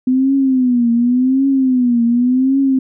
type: tone with vibrato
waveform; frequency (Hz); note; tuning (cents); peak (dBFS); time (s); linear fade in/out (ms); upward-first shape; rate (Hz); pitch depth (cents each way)
sine; 252.7; B3; +40; -10; 0.07-2.79; 5; triangle; 0.89; 150
effects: none